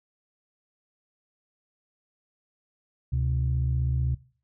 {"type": "tone pair together", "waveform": "sine", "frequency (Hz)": [71.5, 127.4], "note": ["D2", "C3"], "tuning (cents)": [-46, -46], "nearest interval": "minor seventh", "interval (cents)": 1000, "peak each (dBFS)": -25, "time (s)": [3.12, 4.15], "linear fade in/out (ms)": 10, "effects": ["noise-tail reverb RT60 0.4 s tail -19 dB re dry", "tanh soft clip ceiling -17 dBFS"]}